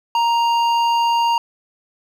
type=tone with hard clipping; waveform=sine; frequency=934 Hz; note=A#5; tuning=3 cents sharp; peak=-16 dBFS; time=0.15-1.38 s; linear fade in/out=2 ms; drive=10 dB; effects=none